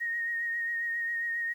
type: tone with vibrato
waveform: sine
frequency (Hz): 1864.7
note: A#6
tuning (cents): 0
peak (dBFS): -29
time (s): 0-1.54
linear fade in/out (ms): 20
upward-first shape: triangle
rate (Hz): 7.4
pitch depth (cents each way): 27
effects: 10-bit